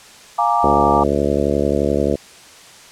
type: chord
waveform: sine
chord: Bb dominant seventh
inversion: second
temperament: equal with one note detuned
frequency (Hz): 702.5 / 830.6 / 932.3 / 1174.7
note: F5 / Ab5 / Bb5 / D6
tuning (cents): +10 / 0 / 0 / 0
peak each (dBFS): -19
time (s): 0.38-1.04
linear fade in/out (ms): 10
type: harmonic tone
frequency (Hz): 71.5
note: D2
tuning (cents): -46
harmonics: 1 / 2 / 3 / 4 / 5 / 6 / 7 / 8 / 9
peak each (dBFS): -25 / -27 / -23 / -23 / -22 / -23 / -22 / -24 / -27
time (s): 0.63-2.16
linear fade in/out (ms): 10
effects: white hiss -42 dBFS RMS until 2.91 s + low-pass 8000 Hz 12 dB/octave